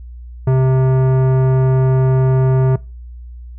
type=tone with tanh clipping; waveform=sine; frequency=130.81 Hz; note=C3; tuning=in tune; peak=-12 dBFS; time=0.47-2.76 s; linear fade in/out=5 ms; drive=16 dB; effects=noise-tail reverb RT60 0.3 s tail -22 dB re dry + added 60 Hz sine -30 dBFS peak until 3.58 s